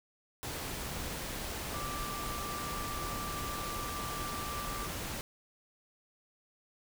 sine tone in noise, 1174.7 Hz, D6, in tune, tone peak -40 dBFS, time 1.74-4.87 s, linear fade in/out 0 ms, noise pink, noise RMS -39 dBFS, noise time 0.43-5.21 s, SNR -4 dB, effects none

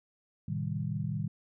sine chord, A half-diminished seventh, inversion none, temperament equal, 110 / 130.81 / 155.56 / 196 Hz, A2 / C3 / Eb3 / G3, 0 / 0 / 0 / 0 cents, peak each -36 / -39 / -34 / -38 dBFS, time 0.48-1.28 s, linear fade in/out 5 ms, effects none

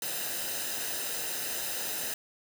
white noise with comb filter, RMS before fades -34 dBFS, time 0.02-2.14 s, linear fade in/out 2 ms, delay 0.89 ms, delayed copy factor -0.6, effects none

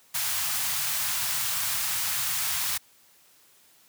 white band-stop noise, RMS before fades -28 dBFS, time 0.14-2.78 s, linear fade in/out 10 ms, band 150 to 790 Hz, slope 24 dB/octave, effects white hiss -59 dBFS RMS until 3.88 s + high-pass 80 Hz 12 dB/octave

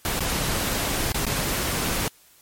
pink noise with dropouts, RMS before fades -25 dBFS, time 0.05-2.08 s, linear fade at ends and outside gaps 0 ms, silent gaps 0.193-0.206 / 1.12-1.145 / 1.251-1.266 s, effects white hiss -55 dBFS RMS until 2.41 s + MP3 64 kbps

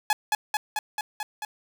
sawtooth tone with echo, 847 Hz, G#5, 34 cents sharp, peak -15 dBFS, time 0.1-0.13 s, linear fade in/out 2 ms, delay 220 ms, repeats 6, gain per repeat -2 dB, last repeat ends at 1.45 s, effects none

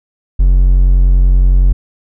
triangle tone, 45.32 Hz, F#1, 35 cents flat, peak -3 dBFS, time 0.39-1.73 s, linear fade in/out 10 ms, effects none

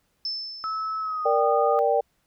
sine tone with exponential decay, 5274 Hz, E8, in tune, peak -25 dBFS, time 0.25-1.4 s, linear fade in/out 2 ms, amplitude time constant 250 ms
sine tone with pitch glide, 1300 to 1227 Hz, E6 to D#6, -24 to -25 cents, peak -26 dBFS, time 0.64-1.79 s, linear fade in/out 0 ms, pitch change -101 cents, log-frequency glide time 1-1.29 s
sine chord, G minor, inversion first, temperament equal, 466.2 / 587.3 / 784 Hz, Bb4 / D5 / G5, 0 / 0 / 0 cents, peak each -23 dBFS, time 1.25-2.01 s, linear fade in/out 10 ms
effects pink hiss -70 dBFS RMS until 2.26 s

